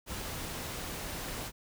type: noise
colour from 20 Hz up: pink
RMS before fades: -39 dBFS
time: 0.06-1.52 s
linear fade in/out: 50 ms
effects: none